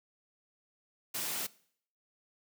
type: high-pass noise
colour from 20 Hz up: white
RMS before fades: -36 dBFS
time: 1.14-1.47 s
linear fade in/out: 10 ms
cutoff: 110 Hz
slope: 48 dB/octave
effects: noise-tail reverb RT60 0.6 s tail -21 dB re dry